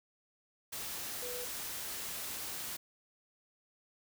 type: tone in noise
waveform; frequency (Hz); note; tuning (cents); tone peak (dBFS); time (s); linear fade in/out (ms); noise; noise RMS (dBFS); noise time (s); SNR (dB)
sine; 492.4; B4; -5; -42; 1.22-1.45; 10; white; -41; 0.72-2.77; -4
effects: none